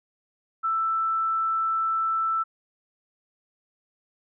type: tone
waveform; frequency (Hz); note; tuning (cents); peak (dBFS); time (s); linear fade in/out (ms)
sine; 1325; E6; +9; -22; 0.63-2.44; 20
effects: none